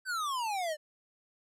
square exponential sweep, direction down, 1568 to 588 Hz, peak -32 dBFS, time 0.05-0.77 s, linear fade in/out 50 ms, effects low-pass 12000 Hz 12 dB/octave

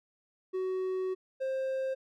triangle tone pair in turn, 374 / 528.9 Hz, F#4 / C5, +19 / +19 cents, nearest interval tritone, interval 600 cents, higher second, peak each -28 dBFS, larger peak neither, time 0.53-1.15 / 1.4-1.95 s, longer first, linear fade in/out 20 ms, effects none

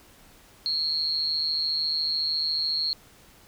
sine tone with amplitude modulation, 4268 Hz, C8, 34 cents sharp, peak -20 dBFS, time 0.66-2.93 s, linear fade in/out 0 ms, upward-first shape sine, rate 154 Hz, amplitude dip 85%, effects pink hiss -54 dBFS RMS until 3.47 s

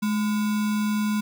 sine tone with sample-and-hold, 211.5 Hz, G#3, 32 cents sharp, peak -21 dBFS, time 0.02-1.21 s, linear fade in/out 10 ms, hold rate 1225 Hz, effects none

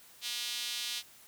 sawtooth tone with high-pass filter, 240 Hz, B3, 49 cents flat, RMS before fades -37 dBFS, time 0.21-1.03 s, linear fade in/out 50 ms, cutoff 3500 Hz, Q 2.1, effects white hiss -57 dBFS RMS until 1.27 s

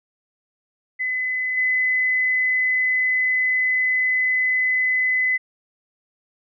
sine tone with level steps, 2018 Hz, B6, 37 cents sharp, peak -21 / -17 dBFS, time 0.99-5.38 s, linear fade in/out 20 ms, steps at 1.57 s, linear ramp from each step 5 ms, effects none

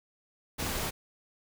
pink noise, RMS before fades -33 dBFS, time 0.58-0.91 s, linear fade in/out 20 ms, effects none

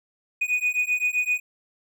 triangle beating tone pair, 2475 / 2482.7 Hz, D#7 / D#7, -10 / -4 cents, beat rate 7.7 Hz, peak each -23 dBFS, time 0.41-1.4 s, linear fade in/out 10 ms, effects none

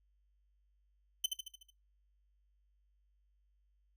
sawtooth tone with echo, 3056 Hz, G7, 45 cents flat, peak -25 dBFS, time 1.24-1.26 s, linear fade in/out 5 ms, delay 74 ms, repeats 6, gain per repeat -5 dB, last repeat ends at 1.704 s, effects noise-tail reverb RT60 0.2 s tail -19 dB re dry + added 50 Hz sine -70 dBFS peak until 3.96 s

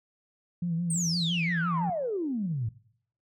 sine tone with vibrato, 169.7 Hz, F3, 49 cents flat, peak -26 dBFS, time 0.62-1.9 s, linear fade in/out 5 ms, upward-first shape sine, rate 5.9 Hz, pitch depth 63 cents each way
sine exponential sweep, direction down, 8870 to 103.83 Hz, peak -27 dBFS, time 0.9-2.69 s, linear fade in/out 5 ms
effects noise-tail reverb RT60 0.6 s tail -18 dB re dry + tanh soft clip ceiling -20 dBFS

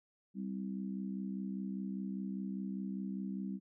harmonic tone, 65 Hz, C2, 11 cents flat, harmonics 3 / 4 / 5, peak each -38 / -44 / -49 dBFS, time 0.34-3.6 s, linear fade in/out 50 ms, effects none

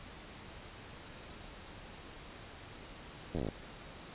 slowing click train, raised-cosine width 2 ms, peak -23 dBFS, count 10, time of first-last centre 3.35-3.487 s, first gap 11 ms, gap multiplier 1.08, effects pink hiss -50 dBFS RMS until 4.14 s + resampled to 8000 Hz

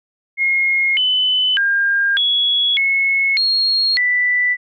sine tone with pitch steps, 2151 / 3016 / 1607 / 3361 / 2187 / 4273 / 1978 Hz, C7 / F#7 / G6 / G#7 / C#7 / C8 / B6, +47 / +32 / +43 / +20 / -24 / +36 / +2 cents, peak -13 dBFS, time 0.37-4.57 s, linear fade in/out 50 ms, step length 600 ms, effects none

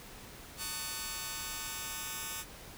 5% pulse chord, D# half-diminished seventh, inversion second, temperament just, 896 / 1120.1 / 1244.5 / 1493.4 Hz, A5 / C#6 / D#6 / F#6, +31 / +18 / 0 / +16 cents, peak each -32 dBFS, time 0.57-2.45 s, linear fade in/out 50 ms, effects pink hiss -50 dBFS RMS until 2.77 s

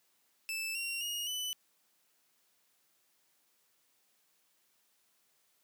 sawtooth tone with pitch steps, 2637 / 2751 / 2869 / 2993 Hz, E7 / F7 / F7 / F#7, 0 / -27 / +46 / +19 cents, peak -32 dBFS, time 0.49-1.53 s, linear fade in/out 0 ms, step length 260 ms, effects white hiss -73 dBFS RMS until 5.63 s + high-pass 150 Hz 12 dB/octave

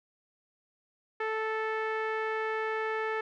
sawtooth tone with low-pass filter, 438.9 Hz, A4, 4 cents flat, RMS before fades -32 dBFS, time 1.2-3.21 s, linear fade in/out 5 ms, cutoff 1900 Hz, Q 2.5, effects none

